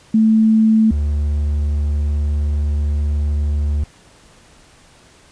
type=tone pair in turn; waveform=sine / triangle; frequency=220 / 73.42 Hz; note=A3 / D2; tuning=0 / 0 cents; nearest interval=octave + perfect fifth; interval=1900 cents; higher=first; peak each=-9 / -13 dBFS; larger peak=first; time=0.14-0.91 / 0.91-3.84 s; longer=second; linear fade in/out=5 ms; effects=pink hiss -48 dBFS RMS until 5.31 s + resampled to 22050 Hz

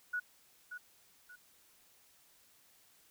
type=tone with echo; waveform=sine; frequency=1466 Hz; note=F#6; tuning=16 cents flat; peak=-33 dBFS; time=0.13-0.2 s; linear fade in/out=10 ms; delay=580 ms; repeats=2; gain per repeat=-9 dB; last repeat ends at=1.36 s; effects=white hiss -66 dBFS RMS until 3.1 s

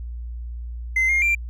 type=tone with pitch steps; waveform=triangle; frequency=2065 / 2128 / 2366 Hz; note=C7 / C7 / D7; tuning=-23 / +29 / +12 cents; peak=-14 dBFS; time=0.96-1.35 s; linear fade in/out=5 ms; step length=130 ms; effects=tanh soft clip ceiling -12 dBFS + added 59 Hz sine -29 dBFS peak until 1.49 s

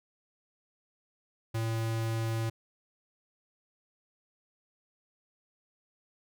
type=tone; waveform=square; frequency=113 Hz; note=A2; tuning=47 cents sharp; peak=-30 dBFS; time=1.54-2.5 s; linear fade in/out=10 ms; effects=none

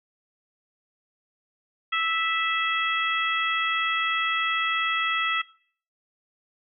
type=harmonic tone; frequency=657 Hz; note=E5; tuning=6 cents flat; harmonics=2 / 3 / 4 / 5; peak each=-26 / -28 / -29 / -30 dBFS; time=1.92-5.42 s; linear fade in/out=10 ms; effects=noise-tail reverb RT60 0.5 s tail -20 dB re dry

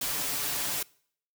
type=noise with comb filter; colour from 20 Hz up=white; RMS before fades=-31 dBFS; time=0.01-0.83 s; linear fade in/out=5 ms; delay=6.9 ms; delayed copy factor=+0.9; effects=noise-tail reverb RT60 0.6 s tail -24 dB re dry

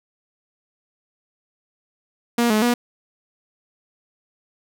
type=tone with pitch steps; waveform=sawtooth; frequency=237 / 214.3 / 241.3 Hz; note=A#3 / A3 / B3; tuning=+29 / -45 / -40 cents; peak=-12 dBFS; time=2.38-2.74 s; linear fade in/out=5 ms; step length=120 ms; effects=none

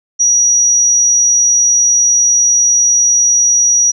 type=tone; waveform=sine; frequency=5790 Hz; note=F#8; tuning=38 cents flat; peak=-7 dBFS; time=0.19-3.92 s; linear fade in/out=20 ms; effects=none

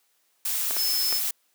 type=noise; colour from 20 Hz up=blue; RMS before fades=-27 dBFS; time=0.45-1.31 s; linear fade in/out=5 ms
type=clicks; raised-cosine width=0.5 ms; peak=-17 dBFS; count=3; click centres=0.709 / 0.767 / 1.126 s
type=tone; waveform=triangle; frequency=5240 Hz; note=E8; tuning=11 cents flat; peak=-24 dBFS; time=0.75-1.21 s; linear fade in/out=50 ms
effects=white hiss -68 dBFS RMS until 1.54 s + high-pass 300 Hz 12 dB/octave

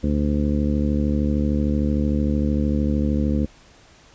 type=harmonic tone; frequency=73.2 Hz; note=D2; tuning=5 cents flat; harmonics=1 / 2 / 3 / 4 / 5 / 6 / 7; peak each=-22 / -27 / -22 / -26 / -36 / -36 / -32 dBFS; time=0.03-3.46 s; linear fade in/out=10 ms; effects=pink hiss -51 dBFS RMS until 4.14 s + resampled to 16000 Hz

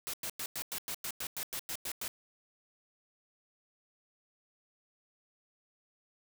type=noise bursts; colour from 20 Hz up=white; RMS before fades=-38 dBFS; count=13; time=0.07-2.079 s; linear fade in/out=0 ms; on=65 ms; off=97 ms; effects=none

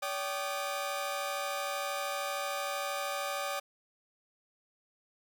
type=tone cluster; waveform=sawtooth; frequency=571 / 776 / 1215 Hz; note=D5 / G5 / D#6; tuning=-49 / -18 / -42 cents; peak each=-33 / -35 / -34 dBFS; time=0.02-3.6 s; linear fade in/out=10 ms; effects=none

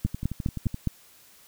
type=two click trains; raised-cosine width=5 ms; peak=-12 / -19 dBFS; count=5 / 9; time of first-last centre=0.05-0.873 / 0.06-0.744 s; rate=4.86 / 11.7 Hz; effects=white hiss -55 dBFS RMS until 1.47 s

